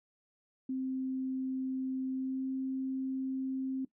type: tone with pitch glide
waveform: sine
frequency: 261.6 to 263.9 Hz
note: C4 to C4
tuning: 0 to +15 cents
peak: -32 dBFS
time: 0.69-3.85 s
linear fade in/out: 5 ms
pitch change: +15 cents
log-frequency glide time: 2.12-2.47 s
effects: noise-tail reverb RT60 0.1 s tail -18 dB re dry